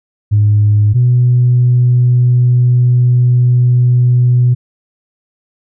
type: tone pair in turn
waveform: sine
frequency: 104.6 / 123.38 Hz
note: G#2 / B2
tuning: +13 / -1 cents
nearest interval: minor third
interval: 286 cents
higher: second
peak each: -5 dBFS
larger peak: neither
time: 0.31-0.94 / 0.94-4.55 s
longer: second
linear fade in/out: 20 ms
effects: tanh soft clip ceiling -2 dBFS